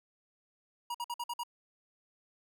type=tone bursts; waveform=square; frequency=956 Hz; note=A#5; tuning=43 cents sharp; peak=-35 dBFS; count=6; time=0.9-1.435 s; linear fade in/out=5 ms; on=45 ms; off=53 ms; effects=none